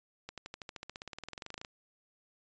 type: accelerating click train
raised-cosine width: 0.2 ms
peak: -25 dBFS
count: 25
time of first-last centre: 0.29-1.648 s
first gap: 87 ms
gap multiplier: 0.96
effects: resampled to 16000 Hz